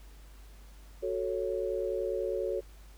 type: chord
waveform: sine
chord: F# minor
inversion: none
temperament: equal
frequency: 370 / 440 / 554.4 Hz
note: F#4 / A4 / C#5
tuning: 0 / 0 / 0 cents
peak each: -34 dBFS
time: 1.02-2.61 s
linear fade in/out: 20 ms
effects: added 50 Hz sine -49 dBFS peak until 2.97 s + pink hiss -60 dBFS RMS until 2.97 s